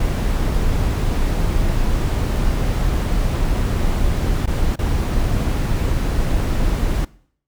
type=noise with dropouts; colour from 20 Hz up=brown; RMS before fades=-18 dBFS; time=0-7.05 s; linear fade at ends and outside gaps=5 ms; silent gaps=4.46-4.474 / 4.758-4.789 s; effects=noise-tail reverb RT60 0.6 s tail -21 dB re dry